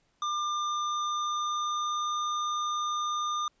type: tone with pitch glide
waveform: square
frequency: 1198 to 1207.7 Hz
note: D6 to D6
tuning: +34 to +48 cents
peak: -29 dBFS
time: 0.22-3.48 s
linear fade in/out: 2 ms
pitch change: +14 cents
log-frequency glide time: 0.48-2.21 s
effects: pink hiss -71 dBFS RMS until 3.6 s + resampled to 16000 Hz